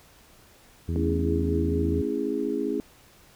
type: harmonic tone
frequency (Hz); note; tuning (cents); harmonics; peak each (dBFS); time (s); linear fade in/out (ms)
83.4; E2; +21; 1 / 2 / 3 / 4 / 5; -26 / -32 / -36 / -38 / -40; 0.88-2.02; 10
type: chord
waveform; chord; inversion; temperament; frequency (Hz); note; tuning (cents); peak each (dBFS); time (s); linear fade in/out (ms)
sine; A major seventh; none; just; 220 / 275 / 330 / 412.5; A3 / C#4 / E4 / G#4; 0 / -14 / +2 / -12; -34 / -29 / -31 / -29; 0.96-2.8; 0
effects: pink hiss -55 dBFS RMS until 3.35 s